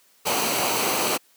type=noise with comb filter; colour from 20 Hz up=pink; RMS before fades=-23 dBFS; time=0.25-1.18 s; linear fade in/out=20 ms; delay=0.57 ms; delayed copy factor=-0.5; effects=white hiss -59 dBFS RMS until 1.36 s + high-pass 200 Hz 12 dB/octave